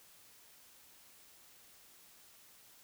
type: silence
effects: white hiss -61 dBFS RMS until 2.83 s